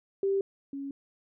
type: tone pair in turn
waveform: sine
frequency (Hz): 392 / 277.2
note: G4 / C#4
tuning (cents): 0 / 0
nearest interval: tritone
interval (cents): 600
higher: first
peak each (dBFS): -24 / -34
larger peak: first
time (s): 0.23-0.41 / 0.73-0.91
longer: neither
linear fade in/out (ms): 2
effects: none